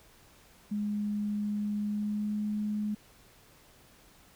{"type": "tone with pitch glide", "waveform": "sine", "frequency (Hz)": [207.7, 210.2], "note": ["G#3", "G#3"], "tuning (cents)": [0, 21], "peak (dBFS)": -29, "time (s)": [0.71, 2.95], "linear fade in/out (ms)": 10, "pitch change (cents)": 21, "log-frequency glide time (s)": [1.77, 2.42], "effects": ["pink hiss -59 dBFS RMS until 4.35 s"]}